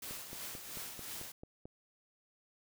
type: noise with tremolo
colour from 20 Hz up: white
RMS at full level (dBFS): -43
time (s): 0.02-1.32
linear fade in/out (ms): 5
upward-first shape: triangle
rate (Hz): 2.9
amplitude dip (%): 55
type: click train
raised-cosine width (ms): 2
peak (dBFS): -34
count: 8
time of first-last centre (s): 0.11-1.655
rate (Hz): 4.53
effects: none